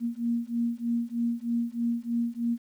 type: beating tone pair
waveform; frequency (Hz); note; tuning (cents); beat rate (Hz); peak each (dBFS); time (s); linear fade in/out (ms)
sine; 233.5 / 236.7; A#3 / A#3; +3 / +27; 3.2; -29; 0-2.58; 50
effects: 10-bit